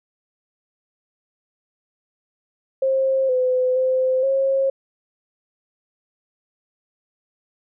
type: tone with pitch steps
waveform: sine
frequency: 532 / 508 / 517 / 540 Hz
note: C5 / B4 / C5 / C#5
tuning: +29 / +49 / -21 / -45 cents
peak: -16 dBFS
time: 2.82-4.7 s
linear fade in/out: 5 ms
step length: 470 ms
effects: none